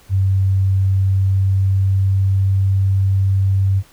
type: tone with pitch glide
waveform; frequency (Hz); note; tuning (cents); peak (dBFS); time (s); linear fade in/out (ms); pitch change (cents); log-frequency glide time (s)
sine; 96.1 to 96.82; G2 to G2; -34 to -21; -12; 0.09-3.83; 50; +13; 0.85-2.62
effects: pink hiss -49 dBFS RMS until 3.92 s